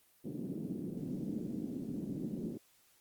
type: band-pass noise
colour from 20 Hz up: pink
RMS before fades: -40 dBFS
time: 0.24-2.58 s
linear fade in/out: 10 ms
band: 180 to 310 Hz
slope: 24 dB/octave
effects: white hiss -68 dBFS RMS until 3 s + Opus 32 kbps